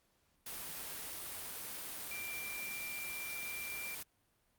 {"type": "tone in noise", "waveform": "sine", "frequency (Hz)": 2364, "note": "D7", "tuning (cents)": 11, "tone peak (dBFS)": -42, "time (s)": [2.11, 3.95], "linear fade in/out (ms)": 5, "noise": "white", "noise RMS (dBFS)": -44, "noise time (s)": [0.46, 4.03], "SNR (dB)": -1, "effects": ["pink hiss -75 dBFS RMS until 4.58 s", "Opus 48 kbps"]}